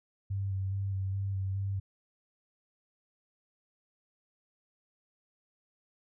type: tone with vibrato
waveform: sine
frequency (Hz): 97.1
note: G2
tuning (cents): -16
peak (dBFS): -30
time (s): 0.3-1.8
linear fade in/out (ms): 10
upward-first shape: square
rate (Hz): 2.4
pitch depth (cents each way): 20
effects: none